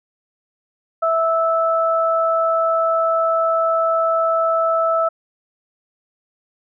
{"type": "tone pair together", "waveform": "sine", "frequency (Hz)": [656, 1312], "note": ["E5", "E6"], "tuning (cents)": [-9, -9], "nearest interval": "octave", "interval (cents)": 1200, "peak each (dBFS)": [-17, -18], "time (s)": [1.02, 5.09], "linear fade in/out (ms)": 10, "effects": []}